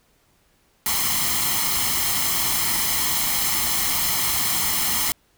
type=noise with comb filter; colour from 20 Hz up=white; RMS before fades=-22 dBFS; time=0.86-5.12 s; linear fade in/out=0 ms; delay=0.96 ms; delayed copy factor=+0.65; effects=pink hiss -62 dBFS RMS until 5.37 s